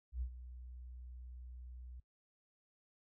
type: tone with ADSR envelope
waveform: sine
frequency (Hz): 61.74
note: B1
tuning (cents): 0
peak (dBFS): -35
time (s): 0.12-2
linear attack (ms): 93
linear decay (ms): 79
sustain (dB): -13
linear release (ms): 5
effects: noise-tail reverb RT60 0.1 s tail -21 dB re dry